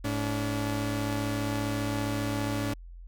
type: tone pair together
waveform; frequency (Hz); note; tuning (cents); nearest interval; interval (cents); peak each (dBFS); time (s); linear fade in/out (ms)
sawtooth; 107.15 / 286.5; A2 / D4; -45 / -43; octave + perfect fourth; 1702; -27; 0.04-2.74; 10
effects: added 43 Hz sine -42 dBFS peak until 3.07 s